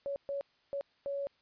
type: tone bursts at uneven times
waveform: sine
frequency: 560 Hz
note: C#5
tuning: 18 cents sharp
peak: -33 dBFS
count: 4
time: 0.06-0.16 / 0.29-0.41 / 0.73-0.81 / 1.06-1.27 s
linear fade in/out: 0 ms
effects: white hiss -70 dBFS RMS until 1.41 s + resampled to 11025 Hz